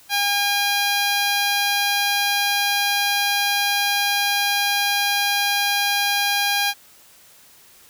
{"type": "tone", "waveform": "10% pulse", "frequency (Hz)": 810, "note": "G#5", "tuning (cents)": -43, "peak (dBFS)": -10, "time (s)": [0.09, 6.74], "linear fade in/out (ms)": 50, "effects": ["white hiss -50 dBFS RMS until 7.89 s"]}